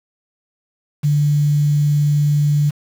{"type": "tone with quantisation", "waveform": "sine", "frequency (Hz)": 146.83, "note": "D3", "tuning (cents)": 0, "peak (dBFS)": -12, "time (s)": [1.03, 2.71], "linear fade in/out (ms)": 20, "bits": 6, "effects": []}